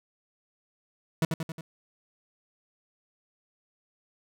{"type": "tone with echo", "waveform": "40% pulse", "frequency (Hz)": 161.5, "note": "E3", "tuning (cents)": -35, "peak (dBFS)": -21, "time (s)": [1.22, 1.25], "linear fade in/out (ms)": 2, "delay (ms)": 90, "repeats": 4, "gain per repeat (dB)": -4, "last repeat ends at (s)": 1.61, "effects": []}